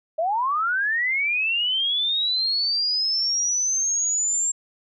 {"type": "linear sweep", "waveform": "sine", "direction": "up", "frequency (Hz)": [613, 7460], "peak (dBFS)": -20, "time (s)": [0.18, 4.52], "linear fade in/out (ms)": 10, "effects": []}